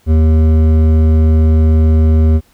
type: tone with hard clipping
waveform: sine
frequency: 78.9 Hz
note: D#2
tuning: 25 cents sharp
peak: -8 dBFS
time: 0.06-2.41 s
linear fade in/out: 50 ms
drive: 11 dB
effects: pink hiss -52 dBFS RMS until 2.53 s